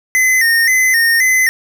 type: tone with vibrato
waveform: square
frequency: 1935 Hz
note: B6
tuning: 36 cents flat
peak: -10 dBFS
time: 0.15-1.49 s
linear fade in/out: 0 ms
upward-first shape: square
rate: 1.9 Hz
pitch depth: 87 cents each way
effects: 8-bit